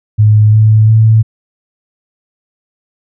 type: tone with pitch steps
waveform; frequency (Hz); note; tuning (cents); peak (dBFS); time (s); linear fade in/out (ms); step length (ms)
sine; 106.7 / 108.69 / 110.72; G#2 / A2 / A2; +47 / -21 / +11; -3; 0.18-1.23; 20; 350
effects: none